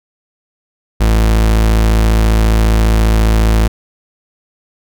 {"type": "tone", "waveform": "40% pulse", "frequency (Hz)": 54.7, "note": "A1", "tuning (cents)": -9, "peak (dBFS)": -7, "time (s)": [1, 3.68], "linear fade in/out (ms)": 10, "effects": []}